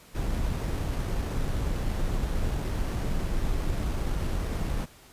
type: noise with sample-and-hold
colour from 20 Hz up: brown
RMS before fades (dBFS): -28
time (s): 0.14-4.86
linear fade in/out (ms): 20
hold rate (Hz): 7350
effects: pink hiss -53 dBFS RMS until 5.12 s + resampled to 32000 Hz